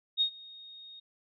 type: tone with ADSR envelope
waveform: sine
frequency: 3722 Hz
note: A#7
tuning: 3 cents flat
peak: -22 dBFS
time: 0.17-1 s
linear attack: 41 ms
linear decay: 87 ms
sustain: -24 dB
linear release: 8 ms
effects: none